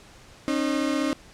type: tone pair together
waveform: 35% pulse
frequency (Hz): 270 / 305.3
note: C#4 / D#4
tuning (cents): -45 / -33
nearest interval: major second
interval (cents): 212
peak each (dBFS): -24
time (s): 0.48-1.13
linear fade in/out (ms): 0
effects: pink hiss -50 dBFS RMS until 1.33 s + low-pass 8000 Hz 12 dB/octave